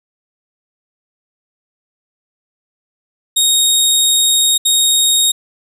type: tone bursts at uneven times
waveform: 20% pulse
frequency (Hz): 3738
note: A#7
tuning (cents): +4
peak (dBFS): -4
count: 2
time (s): 3.36-4.58 / 4.65-5.32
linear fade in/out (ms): 10
effects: none